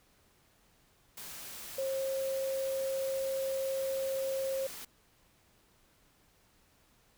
sine tone in noise, 536 Hz, C5, 42 cents sharp, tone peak -31 dBFS, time 1.78-4.67 s, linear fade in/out 5 ms, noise white, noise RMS -45 dBFS, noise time 1.17-4.85 s, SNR +11 dB, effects pink hiss -67 dBFS RMS until 7.17 s

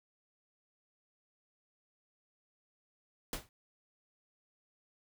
pink noise with exponential decay, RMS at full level -33 dBFS, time 3.33-3.49 s, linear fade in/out 1 ms, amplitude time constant 33 ms, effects none

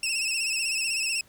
20% pulse tone with vibrato, 2653 Hz, E7, 10 cents sharp, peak -20 dBFS, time 0.03-1.21 s, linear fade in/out 2 ms, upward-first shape sine, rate 16 Hz, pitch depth 70 cents each way, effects pink hiss -58 dBFS RMS until 1.28 s

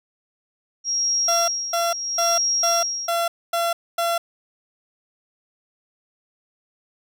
sine tone with tremolo, 5610 Hz, F8, 7 cents sharp, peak -18 dBFS, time 0.84-3.1 s, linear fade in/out 50 ms, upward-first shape sine, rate 0.75 Hz, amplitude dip 70%
30% pulse tone bursts, 680 Hz, F5, 46 cents flat, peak -17 dBFS, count 7, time 1.28-4.18 s, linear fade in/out 5 ms, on 200 ms, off 250 ms
effects none

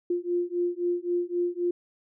sine beating tone pair, 349.2 / 353 Hz, F4 / F4, 0 / +19 cents, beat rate 3.8 Hz, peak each -28 dBFS, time 0.1-1.71 s, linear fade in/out 5 ms, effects none

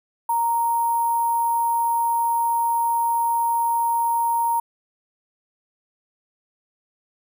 sine tone with sample-and-hold, 932.3 Hz, A#5, in tune, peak -18 dBFS, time 0.29-4.6 s, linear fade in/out 5 ms, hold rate 11025 Hz, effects none

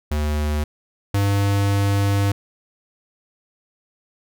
square tone pair in turn, 74.9 / 99.98 Hz, D2 / G2, +35 / +35 cents, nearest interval perfect fourth, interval 500 cents, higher second, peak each -20 / -17 dBFS, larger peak second, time 0.11-0.64 / 1.14-2.32 s, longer second, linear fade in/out 5 ms, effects none

